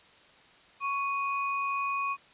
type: tone pair together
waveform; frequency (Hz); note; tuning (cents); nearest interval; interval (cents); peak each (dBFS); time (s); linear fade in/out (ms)
sine; 1108.7 / 2489; C#6 / D#7; 0 / 0; octave + major second; 1400; -29 / -34; 0.8-2.17; 50
effects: white hiss -57 dBFS RMS until 2.33 s + resampled to 8000 Hz